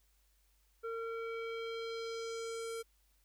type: tone with low-pass filter sweep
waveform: square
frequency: 456.2 Hz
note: A#4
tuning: 37 cents flat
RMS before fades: -41 dBFS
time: 0.83-2.83 s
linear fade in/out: 20 ms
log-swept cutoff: 1300 to 11000 Hz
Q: 1.9
effects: added 50 Hz sine -70 dBFS peak until 3.24 s + white hiss -75 dBFS RMS until 3.24 s